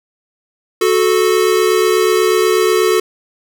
square tone pair together, 368.5 / 436.7 Hz, F#4 / A4, -7 / -13 cents, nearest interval minor third, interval 294 cents, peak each -14 dBFS, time 0.81-3 s, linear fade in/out 5 ms, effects none

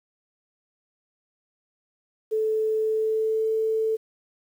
sine tone with pitch glide, 436.7 to 441.5 Hz, A4 to A4, -13 to +6 cents, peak -21 dBFS, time 2.31-3.97 s, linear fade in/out 20 ms, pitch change +19 cents, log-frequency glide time 2.81-3.54 s, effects 9-bit

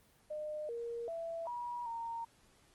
sine tone with pitch steps, 607 / 468.8 / 665 / 963 / 923 Hz, D#5 / A#4 / E5 / B5 / A#5, -43 / +10 / +15 / -44 / -17 cents, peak -38 dBFS, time 0.3-2.25 s, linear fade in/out 10 ms, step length 390 ms, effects pink hiss -67 dBFS RMS until 2.74 s + Opus 24 kbps

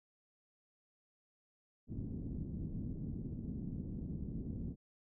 white low-pass noise, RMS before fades -42 dBFS, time 1.87-4.76 s, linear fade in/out 50 ms, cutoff 250 Hz, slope 24 dB/octave, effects none

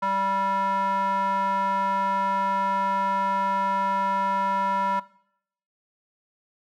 square tone with band-pass filter, 194.9 Hz, G3, 10 cents flat, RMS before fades -25 dBFS, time 0.02-5 s, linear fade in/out 10 ms, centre 1100 Hz, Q 7.5, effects noise-tail reverb RT60 0.7 s tail -20 dB re dry

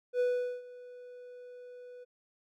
triangle tone with ADSR envelope, 493.9 Hz, B4, in tune, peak -23 dBFS, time 0.13-2.05 s, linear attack 68 ms, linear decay 420 ms, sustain -21 dB, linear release 21 ms, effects none

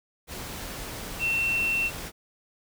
sine tone in noise, 2700 Hz, E7, 41 cents sharp, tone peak -23 dBFS, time 1.19-1.91 s, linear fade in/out 50 ms, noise pink, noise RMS -37 dBFS, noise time 0.27-2.12 s, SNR +11 dB, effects none

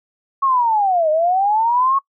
sine linear two-way sweep, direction down then up, 1108.7 to 606 to 1108 Hz, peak -13 dBFS, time 0.42-1.99 s, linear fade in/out 10 ms, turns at 1.1 s, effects noise-tail reverb RT60 0.1 s tail -22 dB re dry

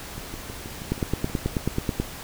two click trains, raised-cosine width 3 ms, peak -23 / -10 dBFS, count 9 / 11, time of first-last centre 0.18-1.458 / 0.92-2 s, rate 6.26 / 9.26 Hz, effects pink hiss -38 dBFS RMS until 2.23 s

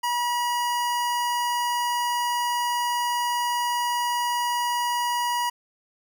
square tone pair together, 965 / 1930 Hz, B5 / B6, -40 / -40 cents, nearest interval octave, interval 1200 cents, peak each -24 / -34 dBFS, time 0.03-5.5 s, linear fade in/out 10 ms, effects none

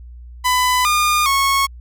sawtooth tone with pitch steps, 1001 / 1213 / 1099 Hz, B5 / D#6 / C#6, +23 / -44 / -15 cents, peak -10 dBFS, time 0.44-1.67 s, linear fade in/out 20 ms, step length 410 ms, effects added 60 Hz sine -34 dBFS peak until 1.8 s

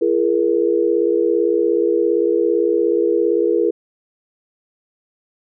sine tone cluster, 339.2 / 417.5 / 474.9 Hz, E4 / G#4 / A#4, +50 / +9 / +32 cents, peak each -18 dBFS, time 0.01-3.71 s, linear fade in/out 10 ms, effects none

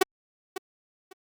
sawtooth tone with echo, 377.2 Hz, F#4, 33 cents sharp, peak -12 dBFS, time 0.01-0.03 s, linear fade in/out 5 ms, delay 550 ms, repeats 2, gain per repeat -14 dB, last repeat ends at 1.13 s, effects Opus 48 kbps

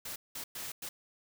white noise bursts at uneven times, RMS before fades -41 dBFS, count 4, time 0.05-0.16 / 0.35-0.44 / 0.55-0.72 / 0.82-0.89 s, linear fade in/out 5 ms, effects none

